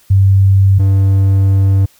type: tone pair in turn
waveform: sine / triangle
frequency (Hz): 97.2 / 97.2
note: G2 / G2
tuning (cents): -14 / -14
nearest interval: unison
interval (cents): 0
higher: neither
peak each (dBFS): -5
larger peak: neither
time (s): 0.1-0.79 / 0.79-1.86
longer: second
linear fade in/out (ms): 10
effects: white hiss -49 dBFS RMS until 1.99 s